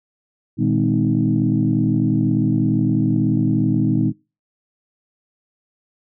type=tone cluster; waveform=sine; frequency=118.2 / 156 / 204.2 / 255.9 / 312.6 Hz; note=A#2 / D#3 / G#3 / C4 / D#4; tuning=+24 / +5 / -29 / -38 / +8 cents; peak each=-21 dBFS; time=0.57-4.13 s; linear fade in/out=50 ms; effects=noise-tail reverb RT60 0.3 s tail -23 dB re dry + tanh soft clip ceiling -5 dBFS